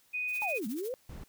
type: tone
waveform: sine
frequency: 2489 Hz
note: D#7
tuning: in tune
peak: -31 dBFS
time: 0.13-0.59 s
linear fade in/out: 20 ms
type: noise with tremolo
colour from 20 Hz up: blue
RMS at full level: -44 dBFS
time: 0.27-0.93 s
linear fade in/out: 50 ms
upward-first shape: triangle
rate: 14 Hz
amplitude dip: 90%
type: linear two-way sweep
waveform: sine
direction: down then up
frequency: 880 to 198.2 to 534 Hz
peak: -33 dBFS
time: 0.42-0.94 s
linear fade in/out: 0 ms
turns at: 0.67 s
type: noise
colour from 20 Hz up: brown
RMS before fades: -44 dBFS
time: 1.09-1.24 s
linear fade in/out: 5 ms
effects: white hiss -66 dBFS RMS until 1.28 s